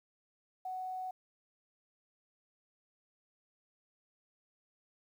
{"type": "tone with quantisation", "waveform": "sine", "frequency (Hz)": 744, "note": "F#5", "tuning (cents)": 9, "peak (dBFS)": -37, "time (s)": [0.65, 1.11], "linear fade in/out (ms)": 5, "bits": 11, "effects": []}